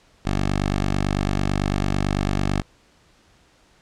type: tone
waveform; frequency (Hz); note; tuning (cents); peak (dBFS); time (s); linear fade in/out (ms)
10% pulse; 49; G1; 0; -12; 0.25-2.62; 10
effects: pink hiss -57 dBFS RMS until 3.81 s + low-pass 7000 Hz 12 dB/octave